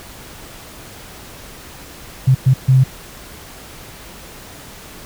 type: tone bursts at uneven times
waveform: sine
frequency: 130.9 Hz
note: C3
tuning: 1 cent sharp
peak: -7 dBFS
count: 3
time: 2.27-2.35 / 2.46-2.54 / 2.68-2.84 s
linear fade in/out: 10 ms
effects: pink hiss -37 dBFS RMS until 5.05 s